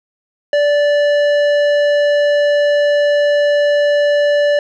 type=tone with tanh clipping; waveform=sine; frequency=583 Hz; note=D5; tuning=13 cents flat; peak=-12 dBFS; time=0.53-4.59 s; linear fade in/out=2 ms; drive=13 dB; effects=none